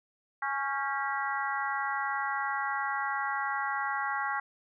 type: harmonic tone with a mistuned harmonic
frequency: 277.2 Hz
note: C#4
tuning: in tune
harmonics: 3 / 4 / 5 / 6 / 7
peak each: -34 / -35 / -36 / -37 / -37 dBFS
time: 0.42-4.4 s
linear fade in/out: 5 ms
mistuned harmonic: 6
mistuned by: -55 cents
effects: none